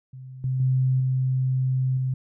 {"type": "tone with level steps", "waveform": "sine", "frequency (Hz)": 130, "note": "C3", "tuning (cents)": -11, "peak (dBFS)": [-37, -22, -18, -20, -22], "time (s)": [0.13, 2.14], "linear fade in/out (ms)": 5, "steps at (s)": [0.44, 0.6, 1, 1.97], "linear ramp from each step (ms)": 2, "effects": []}